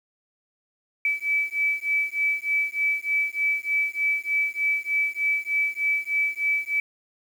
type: beating tone pair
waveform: sine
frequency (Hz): 2300 / 2303.3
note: D7 / D7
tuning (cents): -37 / -34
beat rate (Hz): 3.3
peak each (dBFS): -25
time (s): 1.05-6.8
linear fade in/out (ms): 2
effects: 8-bit